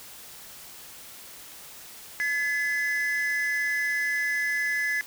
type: tone pair together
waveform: triangle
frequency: 1708 / 2025 Hz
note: G#6 / B6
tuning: +48 / +43 cents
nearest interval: minor third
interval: 295 cents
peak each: -25 / -26 dBFS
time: 2.2-5.01 s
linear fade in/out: 0 ms
effects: white hiss -45 dBFS RMS until 5.06 s